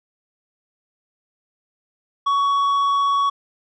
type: tone with tanh clipping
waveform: sine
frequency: 1121 Hz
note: C#6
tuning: 19 cents sharp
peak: -17 dBFS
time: 2.26-3.3 s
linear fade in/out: 10 ms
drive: 6 dB
effects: none